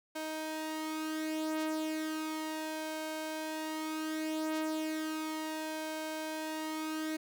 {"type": "tone with flanger", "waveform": "sawtooth", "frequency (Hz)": 313.3, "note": "D#4", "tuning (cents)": 12, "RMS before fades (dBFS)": -37, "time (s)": [0.15, 7.17], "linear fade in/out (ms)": 10, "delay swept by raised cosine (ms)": [1.9, 4.5], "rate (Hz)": 0.17, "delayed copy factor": 0.55, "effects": []}